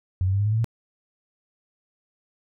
sine tone with pitch steps, 92 / 95.46 / 99.06 / 102.79 / 106.66 / 110.68 / 114.85 Hz, F#2 / G2 / G2 / G#2 / G#2 / A2 / A#2, -9 / -45 / +19 / -17 / +47 / +11 / -25 cents, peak -19 dBFS, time 0.21-0.644 s, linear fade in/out 0 ms, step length 62 ms, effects none

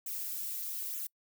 violet noise with flanger, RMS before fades -38 dBFS, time 0.06-1.07 s, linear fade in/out 5 ms, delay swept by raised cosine 0.2 to 6.2 ms, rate 1.1 Hz, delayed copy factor -0.75, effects noise-tail reverb RT60 0.1 s tail -26 dB re dry

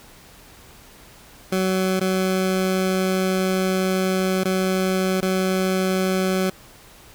20% pulse tone with dropouts, 187.6 Hz, F#3, 24 cents sharp, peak -14 dBFS, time 1.52-6.5 s, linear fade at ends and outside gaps 5 ms, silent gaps 1.997-2.01 / 4.437-4.452 / 5.206-5.225 s, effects pink hiss -47 dBFS RMS until 7.14 s

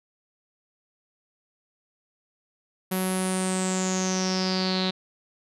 sawtooth tone with low-pass filter sweep, 186.6 Hz, F#3, 15 cents sharp, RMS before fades -26 dBFS, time 2.91-4.91 s, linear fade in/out 10 ms, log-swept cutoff 12000 to 3900 Hz, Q 9.4, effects none

